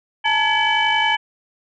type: tone cluster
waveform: sine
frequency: 856 / 907 / 1693 / 2291 / 3023 Hz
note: A5 / A#5 / G#6 / D7 / F#7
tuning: -48 / -48 / +33 / -44 / +36 cents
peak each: -21 dBFS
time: 0.24-1.17 s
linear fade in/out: 20 ms
effects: tanh soft clip ceiling -7 dBFS